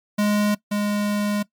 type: tone pair in turn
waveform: square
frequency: 207.8 / 206.6 Hz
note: G#3 / G#3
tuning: +1 / -9 cents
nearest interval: unison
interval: 10 cents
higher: first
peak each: -18 / -21 dBFS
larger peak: first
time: 0.18-0.55 / 0.71-1.43 s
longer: second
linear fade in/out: 10 ms
effects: noise-tail reverb RT60 0.1 s tail -19 dB re dry + MP3 96 kbps